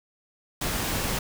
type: noise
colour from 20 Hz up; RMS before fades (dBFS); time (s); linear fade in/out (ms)
pink; -28; 0.61-1.19; 5
effects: none